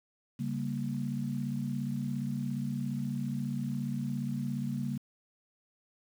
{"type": "chord", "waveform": "sine", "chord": "G diminished", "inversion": "second", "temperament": "equal", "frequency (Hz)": [138.59, 196, 233.1], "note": ["Db3", "G3", "Bb3"], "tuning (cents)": [0, 0, 0], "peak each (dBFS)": [-35, -37, -35], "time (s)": [0.39, 4.98], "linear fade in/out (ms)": 10, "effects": ["9-bit"]}